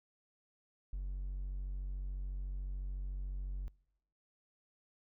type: tone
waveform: triangle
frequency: 46.94 Hz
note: F#1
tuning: 26 cents sharp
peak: -34 dBFS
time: 0.93-3.68 s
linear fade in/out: 0 ms
effects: noise-tail reverb RT60 0.9 s tail -26 dB re dry + tanh soft clip ceiling -31 dBFS